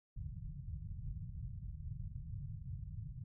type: low-pass noise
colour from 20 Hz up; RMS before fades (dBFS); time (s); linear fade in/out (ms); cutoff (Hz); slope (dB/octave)
white; -45; 0.16-3.24; 5; 150; 48
effects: none